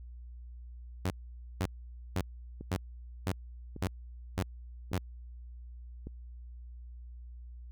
sawtooth tone bursts, 92.5 Hz, F#2, in tune, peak -25 dBFS, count 8, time 1.05-4.982 s, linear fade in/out 5 ms, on 54 ms, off 500 ms
click train, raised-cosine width 3 ms, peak -29 dBFS, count 4, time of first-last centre 2.61-6.07 s, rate 0.867 Hz
effects added 60 Hz sine -44 dBFS peak until 7.71 s

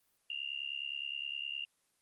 sine tone with amplitude modulation, 2803 Hz, F7, 6 cents sharp, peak -33 dBFS, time 0.3-1.65 s, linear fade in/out 2 ms, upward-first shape sine, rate 69.7 Hz, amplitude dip 95%, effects white hiss -75 dBFS RMS until 2.01 s + Opus 24 kbps

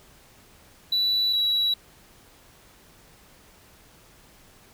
triangle tone pair in turn, 3951 / 3906 Hz, B7 / B7, 0 / -20 cents, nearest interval unison, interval 20 cents, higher first, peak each -18 dBFS, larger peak neither, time 0.92-1.33 / 1.33-1.74 s, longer neither, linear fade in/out 5 ms, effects tanh soft clip ceiling -15 dBFS + pink hiss -54 dBFS RMS until 4.73 s

